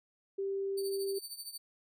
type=tone; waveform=sine; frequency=392 Hz; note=G4; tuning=in tune; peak=-32 dBFS; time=0.38-1.19 s; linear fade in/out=10 ms
type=tone with tremolo; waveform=20% pulse; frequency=4568 Hz; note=D8; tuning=49 cents flat; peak=-33 dBFS; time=0.77-1.58 s; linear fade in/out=10 ms; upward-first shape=triangle; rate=13 Hz; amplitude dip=85%
effects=none